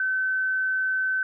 sine tone, 1528 Hz, G6, 45 cents flat, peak -22 dBFS, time 0-1.23 s, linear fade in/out 2 ms, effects none

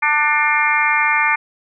harmonic tone with a mistuned harmonic, 297.1 Hz, D4, 20 cents sharp, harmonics 3 / 4 / 5 / 6 / 7 / 8, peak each -20 / -21 / -23 / -21 / -18 / -21 dBFS, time 0.02-1.36 s, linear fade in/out 10 ms, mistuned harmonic 7, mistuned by +41 cents, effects none

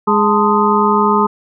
harmonic tone with a mistuned harmonic, 207.7 Hz, G#3, in tune, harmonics 1 / 2 / 4 / 5 / 6, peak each -16 / -16 / -16 / -16 / -16 dBFS, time 0.07-1.27 s, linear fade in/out 10 ms, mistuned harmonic 4, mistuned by +110 cents, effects none

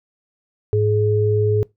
sine tone pair together, 105.5 / 421.7 Hz, G#2 / G#4, +28 / +26 cents, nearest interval 2 octaves, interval 2398 cents, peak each -17 dBFS, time 0.73-1.63 s, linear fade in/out 0 ms, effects noise-tail reverb RT60 0.2 s tail -23 dB re dry

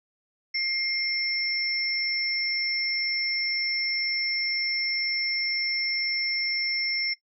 sine tone pair together, 2121 / 5379 Hz, C7 / E8, +23 / +34 cents, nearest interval octave + major third, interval 1611 cents, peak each -28 / -27 dBFS, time 0.54-7.14 s, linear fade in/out 10 ms, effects noise-tail reverb RT60 0.1 s tail -17 dB re dry

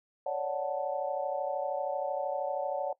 sine chord, D major seventh, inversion third, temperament equal, 554.4 / 587.3 / 740 / 880 Hz, C#5 / D5 / F#5 / A5, 0 / 0 / 0 / 0 cents, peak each -34 / -35 / -35 / -39 dBFS, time 0.26-2.93 s, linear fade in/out 5 ms, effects noise-tail reverb RT60 0.1 s tail -20 dB re dry

